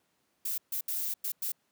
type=noise bursts at uneven times; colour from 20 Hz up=violet; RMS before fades=-33 dBFS; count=5; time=0.45-0.58 / 0.72-0.81 / 0.88-1.14 / 1.24-1.32 / 1.42-1.52 s; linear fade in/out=5 ms; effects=pink hiss -74 dBFS RMS until 1.71 s + high-pass 150 Hz 12 dB/octave